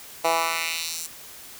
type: tone with high-pass filter sweep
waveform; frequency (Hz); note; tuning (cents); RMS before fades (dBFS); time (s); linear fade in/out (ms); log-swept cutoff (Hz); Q
10% pulse; 164.81; E3; 0; -26; 0.24-1.07; 10; 620 to 7600; 1.4
effects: white hiss -43 dBFS RMS until 1.59 s

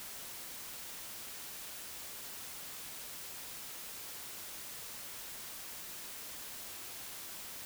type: silence
effects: white hiss -46 dBFS RMS until 7.65 s

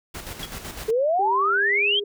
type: noise with tremolo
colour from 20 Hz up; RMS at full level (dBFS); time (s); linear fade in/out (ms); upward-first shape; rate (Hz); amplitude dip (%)
pink; -34; 0.14-0.91; 10; square; 7.9; 50
type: tone with exponential decay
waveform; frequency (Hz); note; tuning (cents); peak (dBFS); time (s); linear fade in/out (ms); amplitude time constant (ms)
sine; 3322; G#7; 0; -27; 0.43-0.51; 0; 16
type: exponential sweep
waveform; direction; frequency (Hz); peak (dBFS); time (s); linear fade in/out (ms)
sine; up; 426.4 to 3304; -18; 0.88-2; 10
type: tone with pitch glide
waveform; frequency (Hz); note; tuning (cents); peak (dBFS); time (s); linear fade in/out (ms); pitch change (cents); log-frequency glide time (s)
sine; 392 to 408.2; G4 to G#4; 0 to -30; -27; 1.19-2.04; 5; +70; 1.32-1.85
effects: none

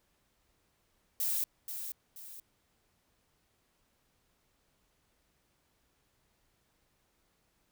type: noise with echo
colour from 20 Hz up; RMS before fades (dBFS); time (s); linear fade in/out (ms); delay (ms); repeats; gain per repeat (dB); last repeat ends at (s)
violet; -32; 1.2-1.44; 2; 480; 2; -8; 2.4
effects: pink hiss -74 dBFS RMS until 7.71 s

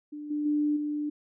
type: tone with level steps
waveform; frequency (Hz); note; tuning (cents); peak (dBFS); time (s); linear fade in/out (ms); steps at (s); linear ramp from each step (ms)
sine; 296.8; D4; +18; -36 / -27 / -23 / -28; 0.12-1.1; 10; 0.3 / 0.45 / 0.76; 10
effects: none

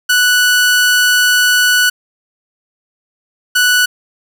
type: tone pair in turn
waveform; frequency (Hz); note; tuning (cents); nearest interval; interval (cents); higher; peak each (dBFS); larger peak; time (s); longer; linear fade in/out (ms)
sawtooth; 1480 / 1480; F#6 / F#6; 0 / 0; unison; 0; neither; -5; neither; 0.09-1.9 / 3.55-3.86; first; 10
effects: 7-bit

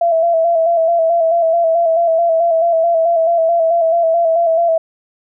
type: tone with vibrato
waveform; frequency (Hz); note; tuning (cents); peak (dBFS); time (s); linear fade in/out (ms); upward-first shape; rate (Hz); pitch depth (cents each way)
sine; 667; E5; +20; -10; 0.01-4.78; 5; square; 4.6; 39
effects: none

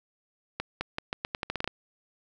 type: accelerating click train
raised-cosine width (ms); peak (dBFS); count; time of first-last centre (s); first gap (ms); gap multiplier
0.3; -14; 12; 0.6-1.676; 210; 0.83
effects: none

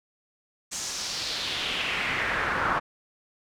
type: noise with band-pass filter sweep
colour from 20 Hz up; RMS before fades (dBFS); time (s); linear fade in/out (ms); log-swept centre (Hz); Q
brown; -29; 0.71-2.8; 20; 7200 to 1200; 2.7
effects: none

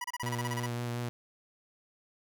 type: tone bursts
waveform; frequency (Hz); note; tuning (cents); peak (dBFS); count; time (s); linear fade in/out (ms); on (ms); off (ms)
25% pulse; 975; B5; -23; -30; 11; 0.01-0.663; 5; 33; 29
type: tone with vibrato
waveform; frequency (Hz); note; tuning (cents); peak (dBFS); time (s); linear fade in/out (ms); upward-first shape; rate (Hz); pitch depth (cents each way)
sawtooth; 120; B2; -49; -29; 0.23-1.09; 0; sine; 5.5; 14
effects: none

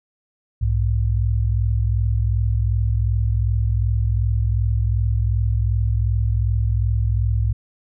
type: tone pair together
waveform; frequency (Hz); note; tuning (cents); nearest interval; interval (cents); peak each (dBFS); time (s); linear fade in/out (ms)
sine; 62.83 / 105.5; B1 / G#2; +30 / +28; major sixth; 898; -19; 0.61-7.53; 10
effects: none

